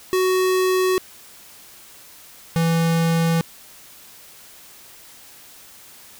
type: tone pair in turn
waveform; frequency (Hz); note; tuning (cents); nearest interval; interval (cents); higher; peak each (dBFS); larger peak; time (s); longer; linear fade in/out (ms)
square; 371.7 / 165.57; F#4 / E3; +8 / +8; octave + major second; 1400; first; -17; neither; 0.13-0.98 / 2.56-3.41; neither; 0
effects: white hiss -45 dBFS RMS until 6.19 s